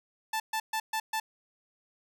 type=tone bursts; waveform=sawtooth; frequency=880 Hz; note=A5; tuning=in tune; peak=-25 dBFS; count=5; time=0.33-1.2 s; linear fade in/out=5 ms; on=70 ms; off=130 ms; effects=none